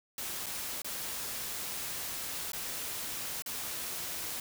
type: noise with dropouts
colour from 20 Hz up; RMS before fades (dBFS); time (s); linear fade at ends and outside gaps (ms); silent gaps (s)
white; -38; 0.18-4.4; 2; 0.46-0.465 / 0.819-0.845 / 2.519-2.532 / 3.422-3.461
effects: none